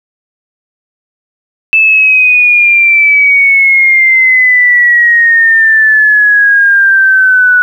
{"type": "exponential sweep", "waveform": "sine", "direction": "down", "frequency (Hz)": [2637, 1471], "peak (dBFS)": -3, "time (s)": [1.73, 7.62], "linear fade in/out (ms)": 0, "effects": ["7-bit"]}